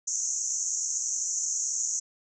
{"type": "band-pass noise", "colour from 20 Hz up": "white", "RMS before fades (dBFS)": -30, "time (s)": [0.07, 2], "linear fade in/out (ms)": 10, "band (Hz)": [6000, 7100], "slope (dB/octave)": 96, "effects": []}